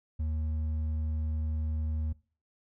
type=tone with hard clipping; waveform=sine; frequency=77.78 Hz; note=D#2; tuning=in tune; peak=-30 dBFS; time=0.19-2.13 s; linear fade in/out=10 ms; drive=4 dB; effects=noise-tail reverb RT60 0.4 s tail -22 dB re dry